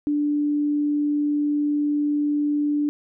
sine tone, 293.7 Hz, D4, in tune, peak -19 dBFS, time 0.07-2.89 s, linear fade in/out 0 ms, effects none

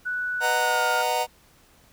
sine tone with pitch glide, 1480 to 1418.9 Hz, F#6 to F6, 0 to +27 cents, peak -25 dBFS, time 0.05-1.03 s, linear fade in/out 20 ms, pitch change -73 cents, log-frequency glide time 0.57-0.82 s
45% pulse chord, B major seventh, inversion none, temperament just, 493.9 / 617.4 / 740.8 / 926 Hz, B4 / D#5 / F#5 / A#5, 0 / -14 / +2 / -12 cents, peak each -30 / -30 / -27 / -26 dBFS, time 0.4-1.27 s, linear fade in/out 50 ms
effects pink hiss -57 dBFS RMS until 1.92 s

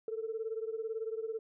sine beating tone pair, 440 / 458 Hz, A4 / A#4, 0 / -31 cents, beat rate 18 Hz, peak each -36 / -39 dBFS, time 0.08-1.39 s, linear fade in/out 2 ms, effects tanh soft clip ceiling -27 dBFS

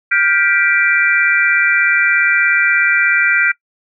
sine chord, G dominant seventh, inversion third, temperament just, 1411.2 / 1568 / 1960 / 2352 Hz, F6 / G6 / B6 / D7, +18 / 0 / -14 / +2 cents, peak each -16 dBFS, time 0.11-3.52 s, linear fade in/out 10 ms, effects noise-tail reverb RT60 0.1 s tail -22 dB re dry

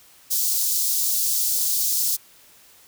white high-pass noise, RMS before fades -22 dBFS, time 0.3-2.17 s, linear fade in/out 20 ms, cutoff 4600 Hz, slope 24 dB/octave, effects white hiss -52 dBFS RMS until 2.87 s

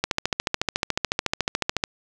click train, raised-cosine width 0.2 ms, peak -4 dBFS, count 26, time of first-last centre 0.04-1.839 s, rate 13.9 Hz, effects none

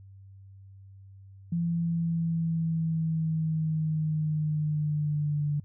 sine linear sweep, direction down, 170 to 146.3 Hz, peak -25 dBFS, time 1.52-5.6 s, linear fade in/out 5 ms, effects added 97 Hz sine -47 dBFS peak until 5.64 s

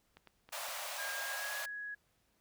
clicks, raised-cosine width 0.3 ms, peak -38 dBFS, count 4, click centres 0.17 / 0.273 / 0.49 / 0.685 s
pink high-pass noise, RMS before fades -42 dBFS, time 0.52-1.66 s, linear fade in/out 10 ms, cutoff 540 Hz, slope 96 dB/octave
sine tone with pitch glide, 1621 to 1671.4 Hz, G#6 to G#6, -42 to +11 cents, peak -40 dBFS, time 0.98-1.95 s, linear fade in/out 10 ms, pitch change +53 cents, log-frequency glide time 1.24-1.54 s
effects pink hiss -75 dBFS RMS until 2.4 s

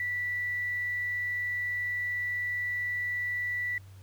sine tone with quantisation, 1963 Hz, B6, 11 cents flat, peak -29 dBFS, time 0-3.78 s, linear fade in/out 2 ms, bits 9, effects added 96 Hz sine -47 dBFS peak until 4.02 s + pink hiss -61 dBFS RMS until 4.02 s

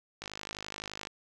click train, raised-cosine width 0.2 ms, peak -21 dBFS, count 45, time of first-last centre 0.22-1.071 s, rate 51.7 Hz, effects none

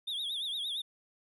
triangle tone with vibrato, 3520 Hz, A7, in tune, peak -32 dBFS, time 0.07-0.82 s, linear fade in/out 10 ms, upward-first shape triangle, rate 8.7 Hz, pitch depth 160 cents each way, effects none

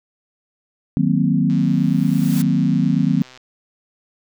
sine chord, C half-diminished seventh, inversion first, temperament equal, 155.56 / 185 / 233.1 / 261.6 Hz, Eb3 / Gb3 / Bb3 / C4, 0 / 0 / 0 / 0 cents, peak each -19 / -19 / -20 / -20 dBFS, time 0.97-3.22 s, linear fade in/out 0 ms
click train, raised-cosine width 0.2 ms, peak -25 dBFS, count 241, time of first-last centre 1.5-3.375 s, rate 128 Hz
white noise with exponential growth, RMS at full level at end -29 dBFS, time 1.59-2.42 s, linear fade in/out 5 ms, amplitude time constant 180 ms
effects none

